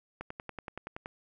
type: click train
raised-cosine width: 0.5 ms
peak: -24 dBFS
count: 10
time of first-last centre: 0.21-1.059 s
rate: 10.6 Hz
effects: none